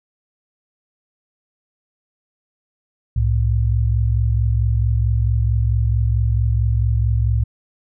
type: tone pair together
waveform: sine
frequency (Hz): 65.48 / 110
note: C2 / A2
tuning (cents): +2 / 0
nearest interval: major sixth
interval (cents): 898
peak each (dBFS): -17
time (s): 3.16-7.44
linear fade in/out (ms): 5
effects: none